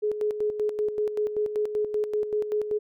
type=tone with tremolo; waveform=sine; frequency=422.3 Hz; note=G#4; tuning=29 cents sharp; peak=-22 dBFS; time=0.02-2.79 s; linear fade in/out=20 ms; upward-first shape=square; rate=5.2 Hz; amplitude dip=60%; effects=none